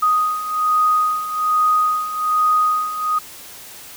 sine beating tone pair, 1244.5 / 1245.7 Hz, D#6 / D#6, 0 / +2 cents, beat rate 1.2 Hz, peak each -21 / -16 dBFS, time 0.02-3.19 s, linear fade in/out 10 ms, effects white hiss -38 dBFS RMS until 3.96 s

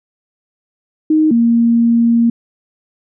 sine tone pair in turn, 311.1 / 233.1 Hz, D#4 / A#3, 0 / 0 cents, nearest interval perfect fourth, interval 500 cents, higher first, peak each -8 dBFS, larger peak neither, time 1.1-1.31 / 1.31-2.3 s, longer second, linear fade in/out 5 ms, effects none

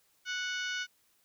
harmonic tone with a mistuned harmonic, 738 Hz, F#5, 5 cents flat, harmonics 2 / 3 / 4 / 5 / 6 / 7 / 8 / 9, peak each -35 / -42 / -40 / -45 / -47 / -49 / -46 / -55 dBFS, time 0.25-0.87 s, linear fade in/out 50 ms, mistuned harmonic 5, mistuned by -30 cents, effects white hiss -70 dBFS RMS until 1.24 s

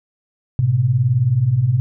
sine beating tone pair, 108.3 / 127.3 Hz, A2 / C3, -27 / -47 cents, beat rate 19 Hz, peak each -19 / -14 dBFS, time 0.59-1.8 s, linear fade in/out 0 ms, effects none

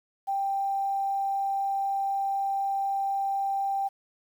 sine tone, 787 Hz, G5, 7 cents sharp, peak -25 dBFS, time 0.27-3.89 s, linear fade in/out 20 ms, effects 9-bit

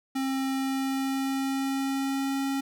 square tone with pitch glide, 267.2 to 272.7 Hz, C4 to C#4, +36 to -28 cents, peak -27 dBFS, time 0.15-2.61 s, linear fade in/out 10 ms, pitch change +36 cents, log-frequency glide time 0.51-2.4 s, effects none

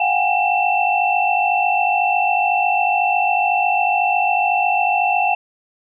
sine tone cluster, 716 / 764 / 818 / 2683 Hz, F5 / G5 / G#5 / E7, +43 / -45 / -26 / +30 cents, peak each -20 dBFS, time 0-5.35 s, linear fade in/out 5 ms, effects none

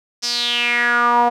sawtooth tone with band-pass filter sweep, 240 Hz, B3, 49 cents flat, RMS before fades -17 dBFS, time 0.22-1.3 s, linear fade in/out 20 ms, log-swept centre 5500 to 780 Hz, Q 5.9, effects none

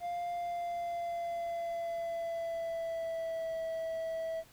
triangle tone with pitch glide, 699 to 652.2 Hz, F5 to E5, +1 to -19 cents, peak -32 dBFS, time 0-4.44 s, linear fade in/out 50 ms, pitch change -120 cents, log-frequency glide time 0.3-3.57 s, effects pink hiss -60 dBFS RMS until 4.52 s

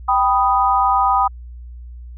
sine chord, G augmented, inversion none, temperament equal, 784 / 987.8 / 1244.5 Hz, G5 / B5 / D#6, 0 / 0 / 0 cents, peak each -17 dBFS, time 0.08-1.28 s, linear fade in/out 10 ms, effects added 60 Hz sine -32 dBFS peak until 2.17 s

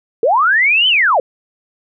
sine linear two-way sweep, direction up then down, 415.3 to 3100 to 464.2 Hz, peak -9 dBFS, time 0.23-1.2 s, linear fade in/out 2 ms, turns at 0.88 s, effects none

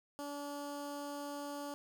15% pulse tone with notch filter, 287.6 Hz, D4, 36 cents flat, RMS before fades -43 dBFS, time 0.19-1.74 s, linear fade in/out 0 ms, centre 2400 Hz, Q 1.5, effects none

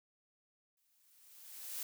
blue noise with exponential growth, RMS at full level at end -40 dBFS, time 0.77-1.83 s, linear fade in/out 2 ms, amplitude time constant 230 ms, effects none

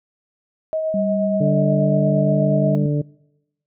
sine tone with tremolo, 633 Hz, D#5, 30 cents sharp, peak -18 dBFS, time 0.73-2.75 s, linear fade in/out 0 ms, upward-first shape triangle, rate 8.4 Hz, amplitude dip 35%
sine tone with pitch glide, 196 to 197.93 Hz, G3 to G3, 0 to +17 cents, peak -20 dBFS, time 0.94-2.86 s, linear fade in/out 2 ms, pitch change +17 cents, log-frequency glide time 1.94-2.48 s
harmonic tone, 146.83 Hz, D3, in tune, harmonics 1 / 2 / 3 / 4, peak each -18 / -24 / -28 / -30 dBFS, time 1.4-3.02 s, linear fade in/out 10 ms
effects noise-tail reverb RT60 0.9 s tail -24 dB re dry

